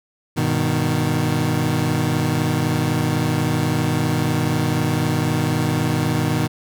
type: chord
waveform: 25% pulse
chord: G augmented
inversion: none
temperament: equal with one note detuned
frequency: 99.65 / 123.47 / 155.56 Hz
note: G2 / B2 / D#3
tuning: +29 / 0 / 0 cents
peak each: -22 / -18 / -17 dBFS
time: 0.36-6.48 s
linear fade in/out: 20 ms
effects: none